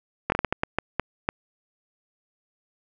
slowing click train, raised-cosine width 0.5 ms, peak -7 dBFS, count 10, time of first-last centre 0.3-1.289 s, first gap 21 ms, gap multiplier 1.39, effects none

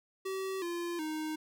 square tone with pitch steps, 382.7 / 344.9 / 310.8 Hz, G4 / F4 / D#4, -42 / -22 / -2 cents, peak -35 dBFS, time 0.25-1.36 s, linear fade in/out 10 ms, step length 370 ms, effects none

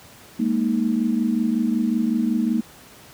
sine chord, Ab suspended second, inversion none, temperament equal, 207.7 / 233.1 / 311.1 Hz, Ab3 / Bb3 / Eb4, 0 / 0 / 0 cents, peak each -24 / -20 / -26 dBFS, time 0.39-2.61 s, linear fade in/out 10 ms, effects pink hiss -46 dBFS RMS until 3.13 s + high-pass 80 Hz 12 dB/octave

